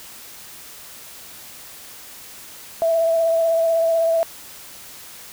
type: tone with vibrato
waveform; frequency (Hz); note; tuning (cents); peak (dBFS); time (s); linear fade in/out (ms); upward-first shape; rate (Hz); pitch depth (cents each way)
sine; 660; E5; +2; -15; 2.82-4.23; 0; sine; 16; 19
effects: white hiss -40 dBFS RMS until 5.32 s

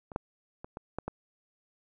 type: clicks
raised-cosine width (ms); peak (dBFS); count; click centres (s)
1; -29 / -16 / -27 / -25 / -19 / -20; 6; 0.118 / 0.161 / 0.645 / 0.771 / 0.986 / 1.08
effects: none

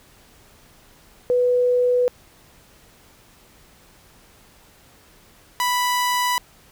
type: tone pair in turn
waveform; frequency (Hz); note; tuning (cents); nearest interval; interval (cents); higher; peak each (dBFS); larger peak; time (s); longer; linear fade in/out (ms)
sine / sawtooth; 493.9 / 987.8; B4 / B5; 0 / 0; octave; 1200; second; -15; neither; 1.3-2.08 / 5.6-6.38; neither; 0
effects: pink hiss -52 dBFS RMS until 6.71 s

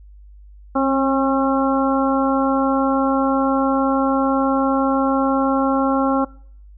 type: harmonic tone with a mistuned harmonic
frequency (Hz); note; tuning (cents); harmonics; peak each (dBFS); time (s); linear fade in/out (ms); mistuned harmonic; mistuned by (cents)
270.6; C#4; -42; 1 / 2 / 3 / 4 / 5; -18 / -21 / -23 / -24 / -25; 0.75-6.25; 10; 1; -16
effects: noise-tail reverb RT60 0.6 s tail -24 dB re dry + added 50 Hz sine -40 dBFS peak until 6.77 s

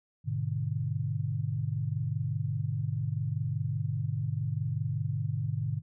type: chord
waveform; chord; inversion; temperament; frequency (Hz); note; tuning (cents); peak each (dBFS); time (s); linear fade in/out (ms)
sine; G# diminished; none; just; 103.83 / 124.59 / 149.51; G#2 / B2 / D3; 0 / +16 / +31; -33; 0.24-5.82; 50
effects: none

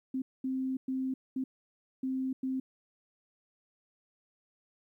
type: tone bursts at uneven times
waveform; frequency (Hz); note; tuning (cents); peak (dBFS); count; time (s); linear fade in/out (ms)
sine; 261.9; C4; +2; -30; 6; 0.14-0.22 / 0.44-0.77 / 0.88-1.14 / 1.36-1.44 / 2.03-2.33 / 2.43-2.6; 5
effects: 12-bit

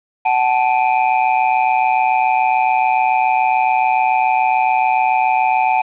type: ring-modulated tone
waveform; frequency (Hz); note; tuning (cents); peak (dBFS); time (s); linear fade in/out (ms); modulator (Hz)
square; 811; G#5; -41; -10; 0.25-5.82; 10; 63.5
effects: resampled to 8000 Hz + 7-bit

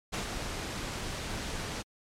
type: noise with ADSR envelope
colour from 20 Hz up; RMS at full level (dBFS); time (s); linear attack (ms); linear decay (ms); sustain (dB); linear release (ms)
pink; -32; 0.12-1.83; 21; 130; -4; 21
effects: low-pass 8000 Hz 12 dB/octave + MP3 96 kbps

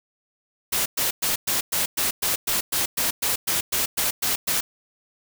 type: noise bursts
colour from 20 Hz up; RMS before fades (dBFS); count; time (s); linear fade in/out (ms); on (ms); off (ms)
white; -23; 16; 0.72-4.61; 10; 140; 110
effects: none

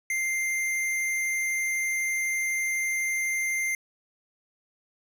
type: tone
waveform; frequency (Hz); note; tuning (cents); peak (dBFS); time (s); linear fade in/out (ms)
square; 2096; C7; +2; -26; 0.1-3.75; 2
effects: resampled to 32000 Hz + 10-bit

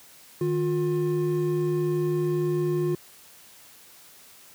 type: tone pair together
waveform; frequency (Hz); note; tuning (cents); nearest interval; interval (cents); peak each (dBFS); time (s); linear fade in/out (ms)
triangle; 153.53 / 355.8; D#3 / F4; -23 / +32; octave + minor third; 1455; -25 / -22; 0.41-2.95; 2
effects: white hiss -51 dBFS RMS until 4.54 s + high-pass 60 Hz 12 dB/octave

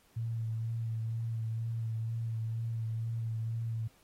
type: tone with vibrato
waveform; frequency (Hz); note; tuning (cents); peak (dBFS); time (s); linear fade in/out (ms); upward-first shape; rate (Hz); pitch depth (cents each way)
sine; 113.5; A#2; -46; -32; 0.16-3.88; 10; sine; 2.1; 23
effects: pink hiss -66 dBFS RMS until 4.03 s + AAC 48 kbps

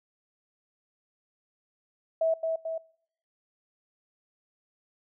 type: tone with echo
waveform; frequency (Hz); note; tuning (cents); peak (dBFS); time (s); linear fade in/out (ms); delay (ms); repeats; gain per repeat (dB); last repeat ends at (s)
sine; 650; E5; -24; -22; 2.21-2.34; 5; 220; 2; -4; 2.78
effects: noise-tail reverb RT60 0.7 s tail -24 dB re dry

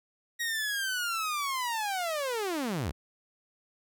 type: linear sweep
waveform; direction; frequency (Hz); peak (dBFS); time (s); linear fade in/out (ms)
sawtooth; down; 1900 to 51.91; -26; 0.39-2.92; 20
effects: none

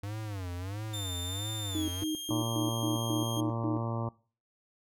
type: tone with vibrato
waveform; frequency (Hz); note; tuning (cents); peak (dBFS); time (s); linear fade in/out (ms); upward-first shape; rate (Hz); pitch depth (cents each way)
square; 98; G2; 0; -36; 0.03-2.04; 5; sine; 1.5; 190
type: tone with pitch glide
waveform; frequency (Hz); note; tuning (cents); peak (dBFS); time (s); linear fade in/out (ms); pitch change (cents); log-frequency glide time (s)
sawtooth; 3590 to 3217; A7 to G7; +34 to +44; -34; 0.93-3.41; 10; -190; 1.71-1.88
type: tone bursts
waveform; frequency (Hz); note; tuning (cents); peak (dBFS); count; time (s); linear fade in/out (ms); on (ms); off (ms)
sine; 311.6; D#4; +3; -30; 8; 1.75-3.77; 0; 130; 140
type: harmonic tone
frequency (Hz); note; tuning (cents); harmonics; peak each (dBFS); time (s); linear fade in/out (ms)
115.3; A#2; -19; 1 / 2 / 3 / 4 / 5 / 6 / 7 / 8 / 9 / 10; -33 / -38 / -42 / -45 / -41 / -46 / -47 / -44 / -45 / -45; 2.3-4.09; 5
effects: noise-tail reverb RT60 0.4 s tail -21 dB re dry

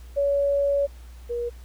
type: tone pair in turn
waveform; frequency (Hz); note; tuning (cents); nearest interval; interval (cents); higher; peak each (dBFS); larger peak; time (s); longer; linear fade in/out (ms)
sine; 564 / 476.8; C#5 / A#4; +30 / +39; minor third; 291; first; -19 / -25; first; 0.16-0.87 / 1.29-1.5; first; 20
effects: added 60 Hz sine -40 dBFS peak until 1.64 s + pink hiss -55 dBFS RMS until 1.64 s

